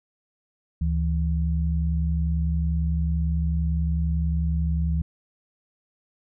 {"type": "tone pair together", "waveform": "sine", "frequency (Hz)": [73.23, 164.4], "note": ["D2", "E3"], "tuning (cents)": [-4, -4], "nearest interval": "octave + major second", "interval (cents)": 1400, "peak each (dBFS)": [-22, -26], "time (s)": [0.81, 5.02], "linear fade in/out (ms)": 5, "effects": []}